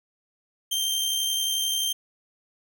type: tone with amplitude modulation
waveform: sawtooth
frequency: 3155 Hz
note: G7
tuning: 10 cents sharp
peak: -19 dBFS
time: 0.71-1.93 s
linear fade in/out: 10 ms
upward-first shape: sine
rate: 71.4 Hz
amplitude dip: 35%
effects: none